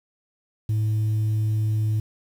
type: tone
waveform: sine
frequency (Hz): 108.1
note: A2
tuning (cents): -30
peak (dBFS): -17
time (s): 0.69-2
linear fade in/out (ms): 5
effects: tanh soft clip ceiling -19 dBFS + 8-bit